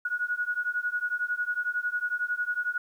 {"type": "beating tone pair", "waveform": "sine", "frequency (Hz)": [1451, 1462], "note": ["F#6", "F#6"], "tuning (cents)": [-34, -21], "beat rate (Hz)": 11, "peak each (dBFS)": -30, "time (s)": [0.05, 2.78], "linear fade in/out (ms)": 5, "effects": ["10-bit"]}